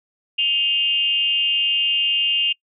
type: tone with frequency modulation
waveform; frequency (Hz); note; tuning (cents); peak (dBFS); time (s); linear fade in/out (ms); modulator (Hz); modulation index
sine; 2811; F7; +11; -16; 0.38-2.53; 10; 288; 0.6
effects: noise-tail reverb RT60 0.1 s tail -26 dB re dry